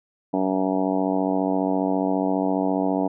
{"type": "harmonic tone", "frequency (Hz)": 94.7, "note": "F#2", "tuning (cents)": 41, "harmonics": [2, 3, 4, 5, 6, 7, 8, 9, 10], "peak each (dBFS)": [-28, -23, -32, -30, -33, -28, -32, -32, -36], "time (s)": [0.33, 3.08], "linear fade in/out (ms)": 10, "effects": []}